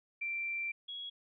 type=tone pair in turn; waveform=sine; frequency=2353 / 3328 Hz; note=D7 / G#7; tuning=+3 / +3 cents; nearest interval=tritone; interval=600 cents; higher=second; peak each=-34 / -40 dBFS; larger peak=first; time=0.21-0.72 / 0.88-1.1 s; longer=first; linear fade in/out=10 ms; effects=none